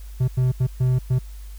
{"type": "tone bursts at uneven times", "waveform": "triangle", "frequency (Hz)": 127.4, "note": "C3", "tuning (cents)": -46, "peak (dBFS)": -14, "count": 5, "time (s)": [[0.2, 0.28], [0.37, 0.52], [0.6, 0.67], [0.8, 0.99], [1.1, 1.19]], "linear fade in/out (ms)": 10, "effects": ["added 50 Hz sine -34 dBFS peak until 1.58 s", "white hiss -52 dBFS RMS until 1.58 s"]}